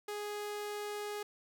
sawtooth tone, 415.3 Hz, G#4, in tune, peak -34 dBFS, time 0.08-1.23 s, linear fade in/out 5 ms, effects none

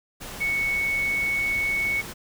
sine tone in noise, 2217 Hz, C#7, in tune, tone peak -22 dBFS, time 0.4-2.02 s, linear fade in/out 20 ms, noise pink, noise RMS -37 dBFS, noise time 0.2-2.14 s, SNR +12 dB, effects none

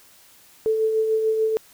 sine tone with tremolo, 439.9 Hz, A4, in tune, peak -16 dBFS, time 0.66-1.57 s, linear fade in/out 0 ms, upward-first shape triangle, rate 6.8 Hz, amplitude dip 45%, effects white hiss -52 dBFS RMS until 1.73 s

